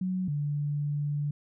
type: tone pair in turn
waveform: sine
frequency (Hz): 185 / 146.03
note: F#3 / D3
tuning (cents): 0 / -9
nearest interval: major third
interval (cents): 409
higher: first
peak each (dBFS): -27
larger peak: neither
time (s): 0.01-0.28 / 0.28-1.31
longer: second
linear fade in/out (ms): 5
effects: none